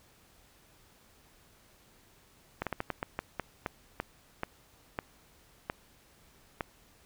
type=slowing click train; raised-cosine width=0.5 ms; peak=-17 dBFS; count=14; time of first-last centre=2.62-6.608 s; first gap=47 ms; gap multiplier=1.28; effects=pink hiss -62 dBFS RMS until 7.05 s